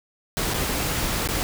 pink noise with dropouts, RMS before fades -25 dBFS, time 0.37-1.43 s, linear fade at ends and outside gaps 0 ms, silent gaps 0.537-0.542 / 1.274-1.288 s, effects none

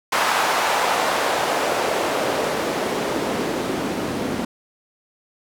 white noise with band-pass filter sweep, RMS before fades -22 dBFS, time 0.12-4.45 s, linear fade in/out 5 ms, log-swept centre 980 to 240 Hz, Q 1.3, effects none

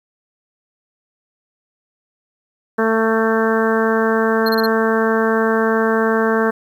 harmonic tone, 223.1 Hz, A3, 24 cents sharp, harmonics 1 / 2 / 3 / 4 / 5 / 6 / 7 / 8, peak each -19 / -17 / -24 / -26 / -24 / -27 / -23 / -29 dBFS, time 2.78-6.51 s, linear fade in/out 10 ms
square tone bursts, 4216 Hz, C8, 12 cents sharp, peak -22 dBFS, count 4, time 4.46-4.663 s, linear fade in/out 5 ms, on 29 ms, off 29 ms
effects 8-bit

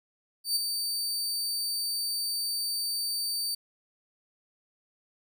sawtooth tone with ADSR envelope, 4606 Hz, D8, 34 cents flat, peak -20 dBFS, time 0.44-3.55 s, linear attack 120 ms, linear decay 14 ms, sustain -6 dB, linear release 7 ms, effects none

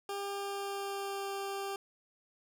20% pulse tone with pitch glide, 399.6 to 394.6 Hz, G4 to G4, +33 to +11 cents, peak -31 dBFS, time 0.09-1.76 s, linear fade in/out 2 ms, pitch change -22 cents, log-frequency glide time 0.3-1.32 s, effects none

